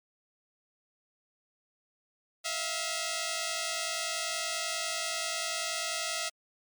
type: tone pair together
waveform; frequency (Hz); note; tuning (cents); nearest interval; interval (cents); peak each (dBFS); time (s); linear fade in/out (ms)
5% pulse; 648.2 / 698.5; E5 / F5; -29 / 0; minor second; 129; -22 / -24; 2.44-6.3; 20
effects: MP3 96 kbps